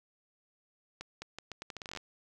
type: accelerating click train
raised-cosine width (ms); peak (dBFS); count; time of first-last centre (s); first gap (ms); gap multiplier
0.2; -24; 15; 1.01-1.973; 210; 0.79
effects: none